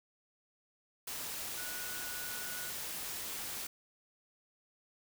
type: tone in noise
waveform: sine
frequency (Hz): 1466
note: F#6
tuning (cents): -16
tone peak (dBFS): -46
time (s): 1.57-2.7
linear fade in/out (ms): 5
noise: white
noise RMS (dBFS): -41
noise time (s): 1.07-3.67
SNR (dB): -8
effects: none